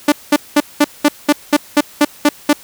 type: tone bursts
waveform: sawtooth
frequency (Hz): 293.6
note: D4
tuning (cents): 0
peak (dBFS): -3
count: 11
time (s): 0.08-2.531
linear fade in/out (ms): 5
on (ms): 41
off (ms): 200
effects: white hiss -40 dBFS RMS until 2.63 s